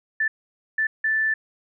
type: tone bursts at uneven times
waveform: sine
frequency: 1760 Hz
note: A6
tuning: in tune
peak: -19 dBFS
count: 3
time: 0.2-0.28 / 0.78-0.87 / 1.04-1.34 s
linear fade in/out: 5 ms
effects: none